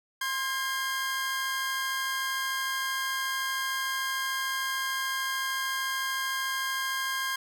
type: tone pair together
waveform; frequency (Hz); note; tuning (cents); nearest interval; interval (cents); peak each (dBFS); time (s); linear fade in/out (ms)
sawtooth; 1052.2 / 1615; C6 / G#6; +9 / -49; perfect fifth; 742; -29 / -27; 0.21-7.36; 5
effects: none